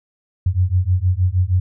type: beating tone pair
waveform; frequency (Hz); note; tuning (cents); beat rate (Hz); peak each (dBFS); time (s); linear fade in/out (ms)
sine; 88.4 / 94.8; F2 / F#2; +22 / +43; 6.4; -17; 0.46-1.6; 5
effects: none